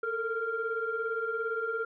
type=tone cluster; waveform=sine; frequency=440.9 / 458.3 / 1389 Hz; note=A4 / A#4 / F6; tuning=+4 / -29 / -10 cents; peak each=-35 / -34 / -32 dBFS; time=0.03-1.85 s; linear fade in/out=5 ms; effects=tanh soft clip ceiling -21 dBFS